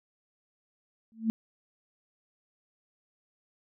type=tone with exponential growth; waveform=sine; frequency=223.5 Hz; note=A3; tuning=27 cents sharp; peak=-20 dBFS; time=1.12-1.3 s; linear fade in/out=0 ms; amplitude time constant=38 ms; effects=none